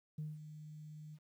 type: tone with ADSR envelope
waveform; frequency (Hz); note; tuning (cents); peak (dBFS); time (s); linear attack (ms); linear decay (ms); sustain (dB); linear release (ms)
sine; 152.8; D#3; -31; -37; 0.18-1.19; 7; 190; -11; 51
effects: tanh soft clip ceiling -35 dBFS + 12-bit